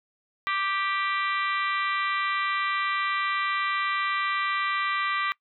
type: harmonic tone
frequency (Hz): 392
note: G4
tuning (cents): 0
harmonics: 3 / 4 / 5 / 6 / 7 / 8 / 9 / 10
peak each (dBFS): -27 / -36 / -30 / -34 / -41 / -39 / -42 / -41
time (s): 0.47-5.32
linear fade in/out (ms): 0
effects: noise-tail reverb RT60 0.1 s tail -23 dB re dry